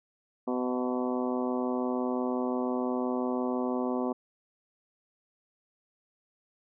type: harmonic tone with a mistuned harmonic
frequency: 125.8 Hz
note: B2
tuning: 32 cents sharp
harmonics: 2 / 3 / 4 / 5 / 6 / 7 / 8 / 9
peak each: -30 / -34 / -36 / -38 / -40 / -41 / -42 / -43 dBFS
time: 0.47-4.13 s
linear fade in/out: 10 ms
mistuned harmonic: 6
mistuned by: -44 cents
effects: none